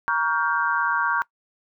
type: chord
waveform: sine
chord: G half-diminished seventh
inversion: first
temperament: just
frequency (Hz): 940.8 / 1128.9 / 1411.2 / 1568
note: Bb5 / Db6 / F6 / G6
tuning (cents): +16 / +31 / +18 / 0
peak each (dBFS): -25 / -25 / -26 / -25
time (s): 0.08-1.22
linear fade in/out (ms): 0
effects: noise-tail reverb RT60 0.1 s tail -21 dB re dry